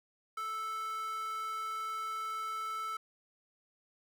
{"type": "tone with high-pass filter", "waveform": "square", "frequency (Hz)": 438.9, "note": "A4", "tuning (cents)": -4, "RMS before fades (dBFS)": -38, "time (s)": [0.37, 2.97], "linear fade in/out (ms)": 5, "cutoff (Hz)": 1300, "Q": 5, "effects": []}